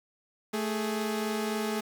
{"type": "tone pair together", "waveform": "sawtooth", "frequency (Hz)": [219.5, 415.3], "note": ["A3", "G#4"], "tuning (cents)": [-4, 0], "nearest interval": "major seventh", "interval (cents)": 1104, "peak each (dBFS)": [-27, -29], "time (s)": [0.53, 1.81], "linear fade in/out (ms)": 10, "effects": ["8-bit"]}